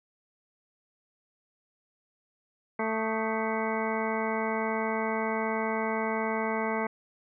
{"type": "harmonic tone with a mistuned harmonic", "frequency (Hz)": 221.3, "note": "A3", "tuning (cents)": 10, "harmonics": [1, 2, 3, 4, 5, 6, 7, 9, 10], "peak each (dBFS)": [-33, -33, -35, -34, -37, -42, -40, -38, -40], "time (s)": [2.79, 6.87], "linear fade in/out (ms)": 5, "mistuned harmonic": 6, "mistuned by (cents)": -93, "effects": []}